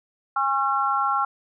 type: harmonic tone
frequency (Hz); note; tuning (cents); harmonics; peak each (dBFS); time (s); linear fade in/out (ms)
272; C#4; -33; 3 / 4 / 5; -25 / -25 / -23; 0.36-1.25; 5
effects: none